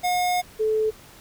square / sine tone pair in turn, 720 / 434.8 Hz, F#5 / A4, -47 / -21 cents, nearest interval major sixth, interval 874 cents, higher first, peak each -21 / -19 dBFS, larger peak second, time 0.03-0.42 / 0.59-0.91 s, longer first, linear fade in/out 20 ms, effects pink hiss -48 dBFS RMS until 1.2 s

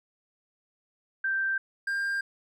sine / triangle tone pair in turn, 1568 / 1597.3 Hz, G6 / G6, 0 / +32 cents, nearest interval unison, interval 32 cents, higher second, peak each -25 dBFS, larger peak neither, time 1.24-1.58 / 1.87-2.21 s, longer neither, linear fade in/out 5 ms, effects none

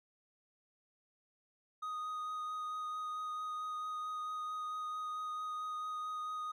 triangle tone with vibrato, 1244.5 Hz, D#6, in tune, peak -36 dBFS, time 1.82-6.52 s, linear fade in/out 10 ms, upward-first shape triangle, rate 4.5 Hz, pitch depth 12 cents each way, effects none

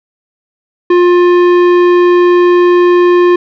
triangle tone with tanh clipping, 353.6 Hz, F4, 22 cents sharp, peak -6 dBFS, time 0.9-3.36 s, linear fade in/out 5 ms, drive 18 dB, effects none

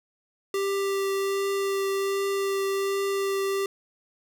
square tone with vibrato, 393.1 Hz, G4, 5 cents sharp, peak -25 dBFS, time 0.54-3.66 s, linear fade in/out 2 ms, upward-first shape triangle, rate 1.3 Hz, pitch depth 10 cents each way, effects none

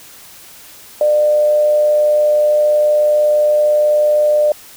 sine tone with amplitude modulation, 599 Hz, D5, 34 cents sharp, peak -8 dBFS, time 1.01-4.52 s, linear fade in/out 2 ms, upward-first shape sine, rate 119 Hz, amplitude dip 25%, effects white hiss -39 dBFS RMS until 4.76 s

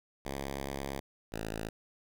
5% pulse tone pair in turn, 68.8 / 54.61 Hz, C#2 / A1, -12 / -12 cents, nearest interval major third, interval 400 cents, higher first, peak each -25 dBFS, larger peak neither, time 0.25-1 / 1.32-1.69 s, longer first, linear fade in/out 5 ms, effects none

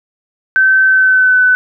sine tone with pitch glide, 1540 to 1503.1 Hz, G6 to F#6, -31 to +27 cents, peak -6 dBFS, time 0.56-1.55 s, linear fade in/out 0 ms, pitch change -42 cents, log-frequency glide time 0.85-1.42 s, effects none

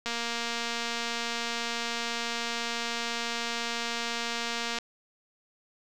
click train, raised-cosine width 0.2 ms, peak -15 dBFS, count 1107, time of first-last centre 0.06-4.786 s, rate 234 Hz, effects none

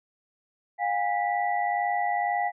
sine tone cluster, 710 / 812 / 1964 Hz, F5 / G#5 / B6, +28 / -39 / -10 cents, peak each -27 / -27 / -32 dBFS, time 0.78-2.52 s, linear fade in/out 50 ms, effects none

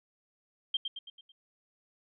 sine tone with echo, 3173 Hz, G7, 20 cents sharp, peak -26 dBFS, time 0.74-0.77 s, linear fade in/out 5 ms, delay 110 ms, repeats 5, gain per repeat -6 dB, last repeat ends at 1.32 s, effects none

